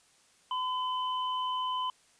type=tone pair together; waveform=sine; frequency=1013 / 3036 Hz; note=B5 / F#7; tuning=+44 / +44 cents; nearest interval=octave + perfect fifth; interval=1900 cents; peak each=-30 / -38 dBFS; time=0.51-1.9 s; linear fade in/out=2 ms; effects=white hiss -64 dBFS RMS until 2.19 s + resampled to 22050 Hz